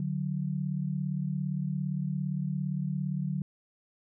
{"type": "tone pair together", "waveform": "sine", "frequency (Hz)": [147.51, 185], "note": ["D3", "F#3"], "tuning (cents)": [8, 0], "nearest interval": "major third", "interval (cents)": 392, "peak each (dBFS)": [-31, -32], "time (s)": [0, 3.42], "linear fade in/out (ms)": 2, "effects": []}